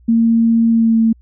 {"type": "tone with pitch glide", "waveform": "sine", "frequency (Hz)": [228.9, 225.1], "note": ["A#3", "A3"], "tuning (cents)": [-31, 40], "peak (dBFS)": -9, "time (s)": [0.08, 1.13], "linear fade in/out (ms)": 10, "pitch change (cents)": -29, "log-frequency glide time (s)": [0.7, 0.96], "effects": ["added 60 Hz sine -44 dBFS peak until 1.21 s"]}